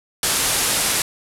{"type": "low-pass noise", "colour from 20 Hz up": "white", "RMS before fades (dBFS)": -20, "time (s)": [0.23, 1.02], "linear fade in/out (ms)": 2, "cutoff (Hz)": 12000, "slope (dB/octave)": 48, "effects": []}